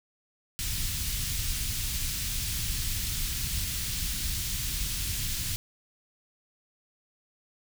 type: band-stop noise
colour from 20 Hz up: pink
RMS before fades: -31 dBFS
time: 0.59-5.56 s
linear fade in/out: 0 ms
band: 110 to 3300 Hz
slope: 12 dB/octave
effects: none